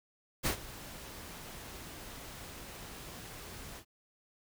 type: noise with ADSR envelope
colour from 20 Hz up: pink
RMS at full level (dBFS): -29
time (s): 0.43-3.85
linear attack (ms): 34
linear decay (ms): 97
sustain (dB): -18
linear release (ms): 88
effects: none